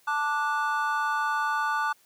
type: chord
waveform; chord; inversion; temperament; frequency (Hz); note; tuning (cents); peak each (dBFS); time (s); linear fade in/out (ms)
triangle; D major; second; just; 881 / 1174.7 / 1468.3; A5 / D6 / F#6; +2 / 0 / -14; -27; 0.07-1.93; 10
effects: white hiss -62 dBFS RMS until 2.05 s + high-pass 100 Hz 12 dB/octave